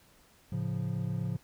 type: chord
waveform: triangle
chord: A augmented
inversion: none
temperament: equal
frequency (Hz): 110 / 138.59 / 174.61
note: A2 / C#3 / E#3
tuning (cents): 0 / 0 / 0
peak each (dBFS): -33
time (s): 0.52-1.37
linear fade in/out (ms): 5
effects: pink hiss -62 dBFS RMS until 1.43 s